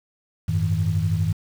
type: tone cluster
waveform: sine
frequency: 92.3 / 104.5 / 159.3 Hz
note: F#2 / G#2 / D#3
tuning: -4 / +11 / +41 cents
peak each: -23 dBFS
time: 0.48-1.33 s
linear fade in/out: 10 ms
effects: tanh soft clip ceiling -10 dBFS + 7-bit